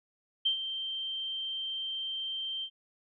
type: tone with ADSR envelope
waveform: sine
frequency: 3138 Hz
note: G7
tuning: 1 cent sharp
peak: -23 dBFS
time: 0.45-2.7 s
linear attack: 11 ms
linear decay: 100 ms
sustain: -10 dB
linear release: 69 ms
effects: none